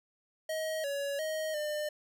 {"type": "tone with pitch steps", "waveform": "square", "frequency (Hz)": [632, 563, 628, 601], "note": ["D#5", "C#5", "D#5", "D5"], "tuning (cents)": [27, 27, 16, 40], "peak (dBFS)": -33, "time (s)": [0.49, 1.89], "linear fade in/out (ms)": 5, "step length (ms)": 350, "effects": []}